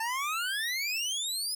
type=exponential sweep; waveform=25% pulse; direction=up; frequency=879 to 5160 Hz; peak=-26 dBFS; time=0-1.55 s; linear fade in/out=5 ms; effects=none